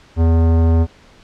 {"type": "tone with tanh clipping", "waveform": "sine", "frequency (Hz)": 82.41, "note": "E2", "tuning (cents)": 0, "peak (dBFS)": -12, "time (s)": [0.16, 0.87], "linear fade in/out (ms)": 50, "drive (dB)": 18, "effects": ["pink hiss -47 dBFS RMS until 1.23 s", "low-pass 5000 Hz 12 dB/octave"]}